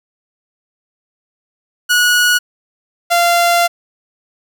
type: tone pair in turn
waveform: sawtooth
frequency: 1460 / 691.2 Hz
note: F#6 / F5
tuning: -24 / -18 cents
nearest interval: octave + minor second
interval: 1294 cents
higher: first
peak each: -6 dBFS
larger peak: neither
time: 1.89-2.39 / 3.1-3.68 s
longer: second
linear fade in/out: 20 ms
effects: none